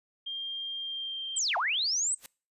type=tone with pitch glide; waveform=sine; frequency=3198 to 3165 Hz; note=G7 to G7; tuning=+34 to +16 cents; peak=-33 dBFS; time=0.26-1.39 s; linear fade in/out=10 ms; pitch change=-18 cents; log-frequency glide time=0.78-1.23 s
type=linear two-way sweep; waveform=sine; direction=down then up; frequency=8372 to 640 to 8372 Hz; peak=-26 dBFS; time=1.36-2.15 s; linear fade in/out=10 ms; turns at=1.57 s
type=noise with exponential growth; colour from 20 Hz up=white; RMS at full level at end=-40 dBFS; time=2.17-2.26 s; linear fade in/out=1 ms; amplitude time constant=19 ms
effects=noise-tail reverb RT60 0.4 s tail -25 dB re dry + resampled to 32000 Hz